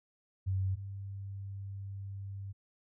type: tone pair in turn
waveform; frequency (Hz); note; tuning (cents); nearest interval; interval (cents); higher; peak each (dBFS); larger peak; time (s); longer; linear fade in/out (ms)
sine; 95.3 / 98.38; G2 / G2; -48 / +7; minor second; 55; second; -29 / -39; first; 0.46-0.76 / 0.76-2.53; second; 20
effects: none